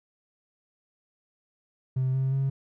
triangle tone with pitch steps, 130.2 / 132.86 / 135.57 Hz, C3 / C3 / C#3, -8 / +27 / -38 cents, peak -20 dBFS, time 1.96-2.5 s, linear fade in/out 10 ms, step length 180 ms, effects tanh soft clip ceiling -19 dBFS

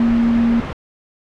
sine tone in noise, 233.1 Hz, A#3, in tune, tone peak -12 dBFS, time 0-0.6 s, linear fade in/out 2 ms, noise pink, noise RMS -25 dBFS, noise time 0-0.73 s, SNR +10 dB, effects low-pass 2000 Hz 12 dB/octave

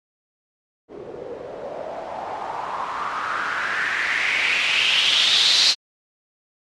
blue noise with low-pass filter sweep, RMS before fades -22 dBFS, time 0.88-5.75 s, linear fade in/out 50 ms, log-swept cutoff 390 to 4400 Hz, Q 4.5, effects low-pass 8000 Hz 12 dB/octave + MP3 64 kbps

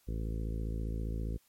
harmonic tone, 55 Hz, A1, in tune, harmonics 1 / 2 / 3 / 4 / 5 / 6 / 7 / 8 / 9, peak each -34 / -40 / -44 / -46 / -48 / -50 / -51 / -52 / -53 dBFS, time 0.07-1.38 s, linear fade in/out 20 ms, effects white hiss -69 dBFS RMS until 1.48 s + MP3 64 kbps

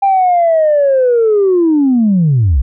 sine linear sweep, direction down, 798 to 54.1 Hz, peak -6 dBFS, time 0.02-2.62 s, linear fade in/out 10 ms, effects tanh soft clip ceiling -4 dBFS

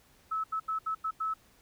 sine tone bursts at uneven times, 1300 Hz, E6, 24 cents flat, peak -29 dBFS, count 6, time 0.31-0.44 / 0.52-0.6 / 0.68-0.79 / 0.86-0.95 / 1.04-1.11 / 1.2-1.34 s, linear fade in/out 10 ms, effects pink hiss -63 dBFS RMS until 1.61 s

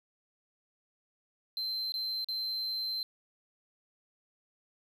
triangle tone with dropouts, 4105 Hz, C8, 34 cents flat, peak -31 dBFS, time 1.57-3.03 s, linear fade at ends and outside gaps 1 ms, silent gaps 1.921-1.94 / 2.245-2.286 s, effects none

